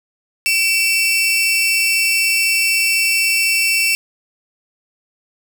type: tone pair together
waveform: sawtooth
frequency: 2293 / 2684 Hz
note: D7 / E7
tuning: -42 / +31 cents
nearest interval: minor third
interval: 273 cents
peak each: -18 / -11 dBFS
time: 0.46-3.95 s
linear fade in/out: 0 ms
effects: none